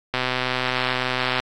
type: click train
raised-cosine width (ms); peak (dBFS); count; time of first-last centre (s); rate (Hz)
0.3; -6; 161; 0.14-1.4; 127
effects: AAC 64 kbps